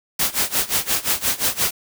white noise with tremolo, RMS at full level -18 dBFS, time 0.19-1.71 s, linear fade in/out 5 ms, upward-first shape sine, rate 5.7 Hz, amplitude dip 90%, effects none

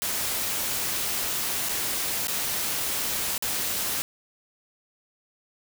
white noise with dropouts, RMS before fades -28 dBFS, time 0.02-4.02 s, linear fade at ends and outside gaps 0 ms, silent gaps 1.687-1.693 / 2.271-2.282 / 3.379-3.424 s, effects none

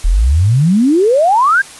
sine exponential sweep, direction up, 36.9 to 1652 Hz, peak -7 dBFS, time 0.04-1.62 s, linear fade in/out 10 ms, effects white hiss -34 dBFS RMS until 1.79 s + resampled to 24000 Hz

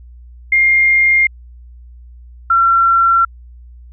sine tone pair in turn, 2119 / 1359.8 Hz, C7 / F6, +21 / -47 cents, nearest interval minor sixth, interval 768 cents, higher first, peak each -8 dBFS, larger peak neither, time 0.52-1.27 / 2.5-3.25 s, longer neither, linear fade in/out 5 ms, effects added 60 Hz sine -35 dBFS peak until 3.92 s

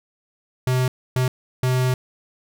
square tone bursts at uneven times, 127.8 Hz, C3, 40 cents flat, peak -18 dBFS, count 3, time 0.67-0.88 / 1.16-1.28 / 1.63-1.94 s, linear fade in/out 2 ms, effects none

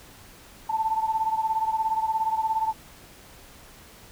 sine beating tone pair, 880 / 897 Hz, A5 / A5, 0 / +33 cents, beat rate 17 Hz, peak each -24 / -28 dBFS, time 0.69-2.73 s, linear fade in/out 10 ms, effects pink hiss -49 dBFS RMS until 4.11 s

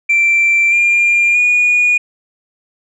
sine tone with pitch steps, 2349 / 2398 / 2449 Hz, D7 / D7 / D#7, 0 / +36 / -28 cents, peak -7 dBFS, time 0.09-1.98 s, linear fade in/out 10 ms, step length 630 ms, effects tanh soft clip ceiling -6 dBFS

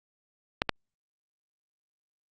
clicks, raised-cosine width 0.3 ms, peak -7 dBFS, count 2, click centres 0.619 / 0.693 s, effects Opus 48 kbps

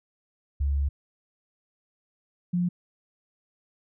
sine tone pair in turn, 70.3 / 176.75 Hz, C#2 / F3, +25 / +21 cents, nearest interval octave + major third, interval 1596 cents, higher second, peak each -22 / -22 dBFS, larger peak neither, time 0.6-0.89 / 2.53-2.69 s, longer first, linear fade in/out 10 ms, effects none

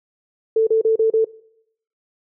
sine tone bursts, 444.3 Hz, A4, 17 cents sharp, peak -12 dBFS, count 5, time 0.56-1.246 s, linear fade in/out 5 ms, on 110 ms, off 34 ms, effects noise-tail reverb RT60 0.7 s tail -20 dB re dry

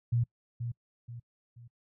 sine tone with echo, 118.7 Hz, A#2, 32 cents sharp, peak -24 dBFS, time 0.12-0.24 s, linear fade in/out 10 ms, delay 480 ms, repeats 3, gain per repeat -8 dB, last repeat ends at 1.68 s, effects noise-tail reverb RT60 0.1 s tail -26 dB re dry

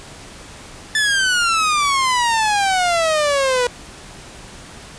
sawtooth exponential sweep, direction down, 1760 to 483.2 Hz, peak -11 dBFS, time 0.95-3.67 s, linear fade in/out 2 ms, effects pink hiss -38 dBFS RMS until 4.98 s + resampled to 22050 Hz

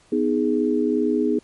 sine chord, G# minor, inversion first, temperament just, 249.2 / 311.5 / 415.3 Hz, B3 / D#4 / G#4, +16 / +2 / 0 cents, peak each -22 dBFS, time 0.12-1.39 s, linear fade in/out 5 ms, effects pink hiss -56 dBFS RMS until 1.43 s + MP3 48 kbps

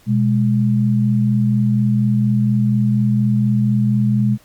sine tone pair together, 123.5 / 207.7 Hz, B2 / G#3, 0 / 0 cents, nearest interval major sixth, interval 900 cents, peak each -15 dBFS, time 0.06-4.38 s, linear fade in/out 50 ms, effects pink hiss -51 dBFS RMS until 4.44 s + MP3 96 kbps

